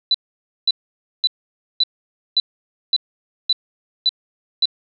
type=tone bursts; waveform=sine; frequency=3981 Hz; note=B7; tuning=13 cents sharp; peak=-12 dBFS; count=9; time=0.11-4.656 s; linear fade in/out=2 ms; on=34 ms; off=530 ms; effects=none